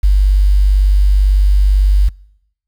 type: tone with quantisation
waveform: sine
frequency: 49 Hz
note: G1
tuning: in tune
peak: -6 dBFS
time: 0.03-2.09 s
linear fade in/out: 10 ms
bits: 6
effects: noise-tail reverb RT60 0.9 s tail -26 dB re dry